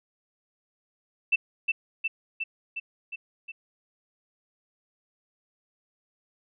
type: tone with echo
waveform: sine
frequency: 2665 Hz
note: E7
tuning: 18 cents sharp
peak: -18 dBFS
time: 1.32-1.36 s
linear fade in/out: 10 ms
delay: 360 ms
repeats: 6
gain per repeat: -3 dB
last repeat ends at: 3.52 s
effects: none